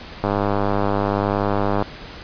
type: click train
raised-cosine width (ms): 1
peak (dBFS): -6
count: 161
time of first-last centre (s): 0.24-1.824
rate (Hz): 101
effects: pink hiss -37 dBFS RMS until 2.23 s + resampled to 11025 Hz